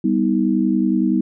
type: chord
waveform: sine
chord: G augmented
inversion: none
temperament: equal with one note detuned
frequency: 196 / 246.9 / 317.3 Hz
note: G3 / B3 / D#4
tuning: 0 / 0 / +34 cents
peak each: -19 dBFS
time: 0.04-1.21 s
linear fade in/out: 5 ms
effects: none